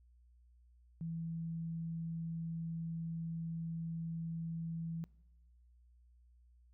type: tone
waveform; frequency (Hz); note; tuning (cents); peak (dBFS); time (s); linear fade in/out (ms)
sine; 164.81; E3; 0; -38; 1.01-5.04; 0
effects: noise-tail reverb RT60 0.9 s tail -22 dB re dry + added 60 Hz sine -62 dBFS peak until 6.73 s